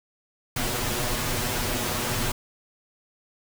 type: noise with comb filter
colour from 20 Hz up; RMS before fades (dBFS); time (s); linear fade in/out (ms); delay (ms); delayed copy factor
pink; -27; 0.56-2.32; 5; 8.2; +0.85
effects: none